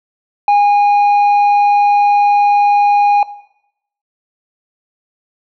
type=tone with tanh clipping; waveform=sine; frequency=819 Hz; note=G#5; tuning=24 cents flat; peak=-8 dBFS; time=0.48-3.23 s; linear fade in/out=2 ms; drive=5 dB; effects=noise-tail reverb RT60 0.8 s tail -18 dB re dry